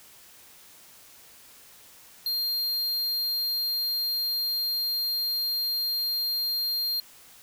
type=tone; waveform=square; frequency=4200 Hz; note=C8; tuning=6 cents sharp; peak=-26 dBFS; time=2.26-7 s; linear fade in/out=2 ms; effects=white hiss -52 dBFS RMS until 7.42 s